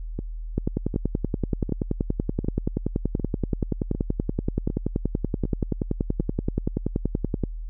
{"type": "two click trains", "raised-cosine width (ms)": 3, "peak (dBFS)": [-15, -10], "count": [9, 73], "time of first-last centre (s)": [[0.19, 6.205], [0.58, 7.437]], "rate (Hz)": [1.33, 10.5], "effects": ["added 40 Hz sine -30 dBFS peak until 7.69 s"]}